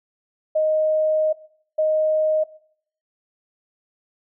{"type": "tone bursts at uneven times", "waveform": "sine", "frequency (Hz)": 622.3, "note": "D#5", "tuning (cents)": 0, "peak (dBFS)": -16, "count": 2, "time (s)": [[0.55, 1.33], [1.78, 2.44]], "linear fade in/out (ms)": 10, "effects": ["noise-tail reverb RT60 0.6 s tail -19 dB re dry"]}